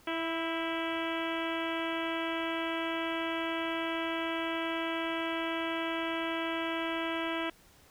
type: harmonic tone with a mistuned harmonic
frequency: 329.6 Hz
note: E4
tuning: in tune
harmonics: 1 / 2 / 3 / 4 / 5 / 6 / 7 / 8 / 9 / 10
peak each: -35 / -38 / -40 / -41 / -42 / -43 / -43 / -44 / -45 / -45 dBFS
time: 0.07-7.5 s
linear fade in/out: 5 ms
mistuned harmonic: 5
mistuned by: -37 cents
effects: pink hiss -60 dBFS RMS until 7.9 s